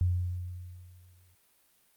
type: tone with exponential decay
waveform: sine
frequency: 89.3 Hz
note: F2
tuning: 39 cents sharp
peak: -22 dBFS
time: 0.01-1.35 s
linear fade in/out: 0 ms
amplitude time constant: 290 ms
effects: white hiss -67 dBFS RMS until 1.96 s + Opus 48 kbps